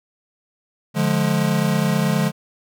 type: chord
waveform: square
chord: D diminished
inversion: none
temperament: just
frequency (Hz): 146.83 / 176.2 / 211.4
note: D3 / F3 / Ab3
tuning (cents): 0 / +16 / +31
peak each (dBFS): -22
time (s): 0.94-2.32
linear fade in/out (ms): 50
effects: none